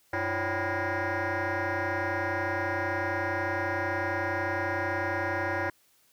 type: tone with frequency modulation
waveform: sine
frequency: 537 Hz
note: C5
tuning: 45 cents sharp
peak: -25 dBFS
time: 0.13-5.7 s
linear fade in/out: 5 ms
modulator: 221 Hz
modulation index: 6.3
effects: tanh soft clip ceiling -25 dBFS + white hiss -65 dBFS RMS until 6.12 s